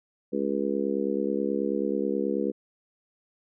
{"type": "harmonic tone", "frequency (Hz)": 69.3, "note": "C#2", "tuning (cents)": 0, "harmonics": [3, 4, 5, 6, 7], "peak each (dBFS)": [-31, -31, -31, -31, -31], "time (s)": [0.32, 2.52], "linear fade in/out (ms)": 20, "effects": []}